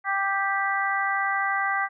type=harmonic tone; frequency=393 Hz; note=G4; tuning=4 cents sharp; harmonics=2 / 3 / 4 / 5; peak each=-28 / -28 / -28 / -28 dBFS; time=0.04-1.89 s; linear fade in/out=50 ms; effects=none